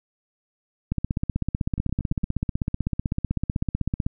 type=two click trains; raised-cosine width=5 ms; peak=-18 / -11 dBFS; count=5 / 51; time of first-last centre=1.78-2.236 / 0.92-4.065 s; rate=8.78 / 15.9 Hz; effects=none